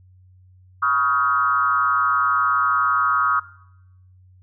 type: tone with frequency modulation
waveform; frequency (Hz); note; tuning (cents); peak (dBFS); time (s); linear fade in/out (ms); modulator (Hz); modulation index
sine; 1259; D#6; +20; -16; 0.82-3.4; 10; 137; 1.2
effects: noise-tail reverb RT60 0.8 s tail -17 dB re dry + added 92 Hz sine -48 dBFS peak until 4.42 s

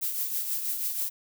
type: noise with tremolo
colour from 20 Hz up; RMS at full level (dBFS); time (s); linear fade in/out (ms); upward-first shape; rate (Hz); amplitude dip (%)
violet; -28; 0.01-1.1; 20; triangle; 6.2; 55
effects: none

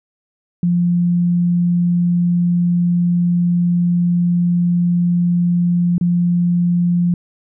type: tone with dropouts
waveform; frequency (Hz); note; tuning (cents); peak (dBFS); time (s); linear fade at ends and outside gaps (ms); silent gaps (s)
sine; 174.61; F3; 0; -12; 0.63-7.14; 2; 5.981-6.011
effects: none

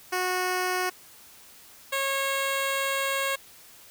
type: tone pair in turn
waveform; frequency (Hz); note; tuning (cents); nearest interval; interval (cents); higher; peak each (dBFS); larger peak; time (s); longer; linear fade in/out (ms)
10% pulse; 366.1 / 545.7; F#4 / C#5; -18 / -27; perfect fifth; 691; second; -17; neither; 0.12-0.9 / 1.92-3.36; second; 10
effects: white hiss -51 dBFS RMS until 3.9 s

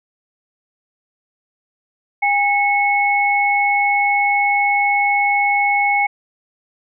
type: tone pair together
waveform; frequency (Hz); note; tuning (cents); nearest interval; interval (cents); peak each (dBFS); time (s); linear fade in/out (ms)
sine; 812 / 2196; G#5 / C#7; -39 / -17; octave + perfect fourth; 1722; -16; 2.22-6.07; 10
effects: none

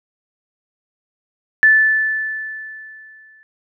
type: tone with exponential decay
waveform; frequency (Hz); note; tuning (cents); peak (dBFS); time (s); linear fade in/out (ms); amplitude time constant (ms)
sine; 1750; A6; -10; -6; 1.63-3.43; 0; 390
effects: none

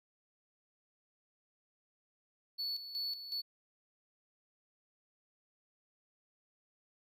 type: tone with tremolo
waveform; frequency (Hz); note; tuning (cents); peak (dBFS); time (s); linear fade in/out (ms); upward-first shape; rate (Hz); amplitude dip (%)
triangle; 4435; C#8; 0; -34; 2.58-3.42; 20; square; 2.7; 65
effects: none

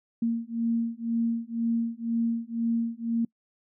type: beating tone pair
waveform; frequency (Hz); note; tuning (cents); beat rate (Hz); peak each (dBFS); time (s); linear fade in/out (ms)
sine; 230 / 232; A#3 / A#3; -23 / -8; 2; -28; 0.22-3.25; 5
effects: noise-tail reverb RT60 0.1 s tail -26 dB re dry

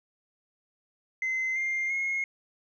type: tone with pitch steps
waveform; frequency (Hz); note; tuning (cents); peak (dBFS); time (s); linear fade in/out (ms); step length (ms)
sine; 2060 / 2108 / 2157; C7 / C7 / C#7; -28 / +12 / -48; -25; 1.22-2.24; 2; 340
effects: tanh soft clip ceiling -24 dBFS

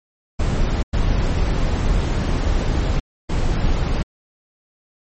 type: noise bursts at uneven times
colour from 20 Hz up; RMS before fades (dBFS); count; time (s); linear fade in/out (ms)
brown; -18; 3; 0.39-0.83 / 0.93-3 / 3.29-4.03; 10
effects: MP3 32 kbps

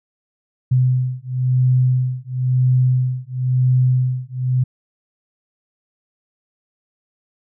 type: beating tone pair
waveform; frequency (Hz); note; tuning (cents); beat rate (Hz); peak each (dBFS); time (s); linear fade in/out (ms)
sine; 126.9 / 127.88; B2 / C3; +47 / -39; 0.98; -17; 0.71-4.64; 10
effects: none

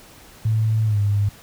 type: tone with pitch glide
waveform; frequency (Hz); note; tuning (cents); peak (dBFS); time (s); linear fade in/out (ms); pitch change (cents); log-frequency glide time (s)
sine; 110 to 102.04; A2 to G#2; 0 to -30; -16; 0.45-1.29; 5; -130; 0.85-0.99
effects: pink hiss -46 dBFS RMS until 1.42 s

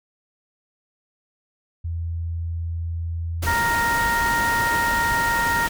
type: tone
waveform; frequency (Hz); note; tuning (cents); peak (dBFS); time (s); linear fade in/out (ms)
sine; 83.7; E2; +27; -24; 1.84-3.54; 10
type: noise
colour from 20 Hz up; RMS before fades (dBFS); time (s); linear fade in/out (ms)
pink; -28; 3.42-5.69; 10
type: harmonic tone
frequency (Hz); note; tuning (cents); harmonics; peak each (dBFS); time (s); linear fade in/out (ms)
466.2; A#4; 0; 2 / 3 / 4; -22 / -26 / -23; 3.46-5.68; 20
effects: none

